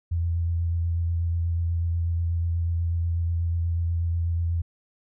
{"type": "tone with vibrato", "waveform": "sine", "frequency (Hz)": 84.5, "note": "E2", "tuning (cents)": 43, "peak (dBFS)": -22, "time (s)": [0.11, 4.62], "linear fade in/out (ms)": 10, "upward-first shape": "sine", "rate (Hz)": 8.2, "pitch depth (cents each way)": 18, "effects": []}